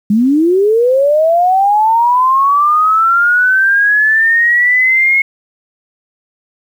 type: linear sweep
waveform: sine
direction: up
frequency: 198.6 to 2177 Hz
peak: -7 dBFS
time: 0.1-5.22 s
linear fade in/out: 5 ms
effects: 7-bit